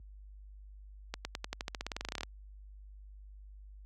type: accelerating click train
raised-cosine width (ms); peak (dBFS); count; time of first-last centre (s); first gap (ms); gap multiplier
0.2; -19; 20; 1.14-2.233; 110; 0.92
effects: added 50 Hz sine -40 dBFS peak until 3.85 s + high-pass 80 Hz 12 dB/octave